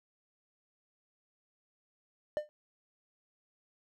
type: tone with exponential decay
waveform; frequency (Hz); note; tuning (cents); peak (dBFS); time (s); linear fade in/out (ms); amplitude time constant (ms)
triangle; 601; D5; +40; -24; 2.37-2.49; 0; 26
effects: none